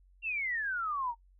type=exponential sweep; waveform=sine; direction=down; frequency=2779 to 910 Hz; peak=-31 dBFS; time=0.22-1.15 s; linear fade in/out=50 ms; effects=noise-tail reverb RT60 0.1 s tail -22 dB re dry + added 46 Hz sine -59 dBFS peak until 1.39 s